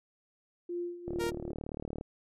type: tone with tremolo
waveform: sine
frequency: 349.2 Hz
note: F4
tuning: in tune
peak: -32 dBFS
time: 0.69-1.52 s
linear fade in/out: 5 ms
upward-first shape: sine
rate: 2.4 Hz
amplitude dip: 75%
type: click train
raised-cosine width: 2 ms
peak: -25 dBFS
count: 36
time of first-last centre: 1.08-2.011 s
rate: 37.6 Hz
type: tone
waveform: sawtooth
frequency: 466.2 Hz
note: A#4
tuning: in tune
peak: -29 dBFS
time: 1.19-1.31 s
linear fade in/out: 20 ms
effects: resampled to 32000 Hz